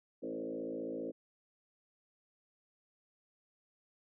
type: tone with frequency modulation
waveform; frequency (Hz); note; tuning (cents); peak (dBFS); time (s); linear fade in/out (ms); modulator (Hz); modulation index
sine; 393.6; G4; +7; -37; 0.22-1.12; 20; 55.2; 2.8
effects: none